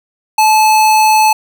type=tone; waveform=square; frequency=866 Hz; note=A5; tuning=28 cents flat; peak=-7 dBFS; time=0.38-1.33 s; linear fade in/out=5 ms; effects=none